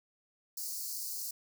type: high-pass noise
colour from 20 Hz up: white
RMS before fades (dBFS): -39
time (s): 0.57-1.31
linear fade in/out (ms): 5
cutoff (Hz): 4300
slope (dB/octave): 96
effects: none